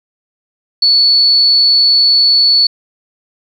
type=tone; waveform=sine; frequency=4435 Hz; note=C#8; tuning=in tune; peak=-6 dBFS; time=0.82-2.67 s; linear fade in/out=5 ms; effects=7-bit